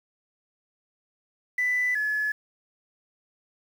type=tone pair in turn; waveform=sine; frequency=1990 / 1709.2 Hz; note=B6 / G#6; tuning=+13 / +49 cents; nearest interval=minor third; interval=264 cents; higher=first; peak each=-21 / -23 dBFS; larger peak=first; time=1.58-1.95 / 1.95-2.32 s; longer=neither; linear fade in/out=5 ms; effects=tanh soft clip ceiling -18 dBFS + 8-bit